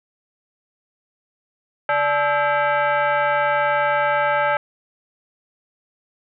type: tone with frequency modulation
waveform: sine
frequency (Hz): 139.7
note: C#3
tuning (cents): +14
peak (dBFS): -16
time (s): 1.89-4.57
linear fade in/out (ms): 2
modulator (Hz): 725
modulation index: 2.3
effects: none